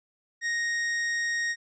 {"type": "tone", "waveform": "45% pulse", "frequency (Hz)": 1868, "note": "A#6", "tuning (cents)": 3, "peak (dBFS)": -26, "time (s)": [0.41, 1.56], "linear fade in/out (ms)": 50, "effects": ["resampled to 16000 Hz"]}